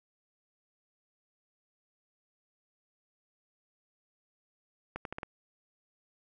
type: accelerating click train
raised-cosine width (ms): 0.5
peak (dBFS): -22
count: 5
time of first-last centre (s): 4.96-5.232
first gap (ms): 92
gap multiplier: 0.8
effects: none